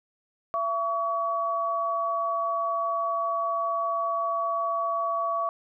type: tone pair together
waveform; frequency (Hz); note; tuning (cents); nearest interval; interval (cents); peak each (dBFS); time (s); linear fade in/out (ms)
sine; 673.1 / 1132; E5 / C#6; +36 / +36; major sixth; 900; -29 / -26; 0.54-5.49; 0
effects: none